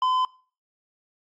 sine tone with tanh clipping, 1020 Hz, C6, 44 cents flat, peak -21 dBFS, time 0.02-0.25 s, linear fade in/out 2 ms, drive 7 dB, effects noise-tail reverb RT60 0.4 s tail -22 dB re dry + AAC 64 kbps

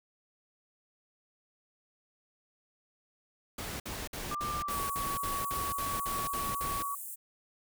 pink noise bursts, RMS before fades -39 dBFS, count 12, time 3.58-6.825 s, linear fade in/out 5 ms, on 220 ms, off 55 ms
sine tone with pitch glide, 1186 to 1127.2 Hz, D6 to C#6, +17 to +29 cents, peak -33 dBFS, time 4.31-6.95 s, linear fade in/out 5 ms, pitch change -88 cents, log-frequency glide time 4.61-4.81 s
pink high-pass noise, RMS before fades -42 dBFS, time 4.69-7.16 s, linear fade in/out 20 ms, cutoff 7900 Hz, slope 48 dB/octave
effects none

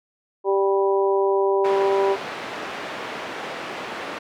harmonic tone, 196 Hz, G3, in tune, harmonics 2 / 3 / 4 / 5, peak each -18 / -26 / -28 / -26 dBFS, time 0.44-2.17 s, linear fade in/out 50 ms
pink band-pass noise, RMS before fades -32 dBFS, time 1.64-4.19 s, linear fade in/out 10 ms, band 370 to 2600 Hz, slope 12 dB/octave
effects none

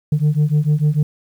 sine beating tone pair, 146.83 / 153.53 Hz, D3 / D#3, 0 / -23 cents, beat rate 6.7 Hz, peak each -14 dBFS, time 0.12-1.03 s, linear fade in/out 5 ms, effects tanh soft clip ceiling -10 dBFS + 8-bit

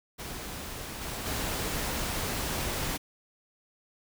pink noise with level steps, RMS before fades -39 / -36 / -32 dBFS, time 0.18-2.98 s, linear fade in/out 20 ms, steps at 1.01 / 1.25 s, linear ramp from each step 20 ms, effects none

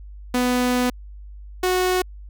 sawtooth tone pair in turn, 248.5 / 367 Hz, B3 / F#4, +11 / -14 cents, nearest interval perfect fifth, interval 675 cents, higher second, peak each -14 dBFS, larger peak neither, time 0.34-0.9 / 1.63-2.02 s, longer first, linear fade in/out 5 ms, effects added 50 Hz sine -36 dBFS peak until 2.29 s

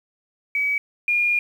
sine tone pair in turn, 2276 / 2422 Hz, C#7 / D#7, +45 / -47 cents, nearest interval minor second, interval 108 cents, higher second, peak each -19 / -17 dBFS, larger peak second, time 0.55-0.78 / 1.08-1.39 s, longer second, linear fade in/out 2 ms, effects 8-bit

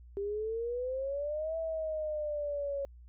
sine exponential two-way sweep, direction up then down, 394.9 to 655 to 554 Hz, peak -32 dBFS, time 0.17-2.85 s, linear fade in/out 0 ms, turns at 1.57 s, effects added 60 Hz sine -50 dBFS peak until 3.08 s

